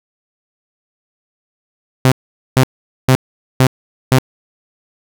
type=tone bursts; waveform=sawtooth; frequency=130 Hz; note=C3; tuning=11 cents flat; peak=-3 dBFS; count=5; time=2.05-4.185 s; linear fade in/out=0 ms; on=67 ms; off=450 ms; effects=none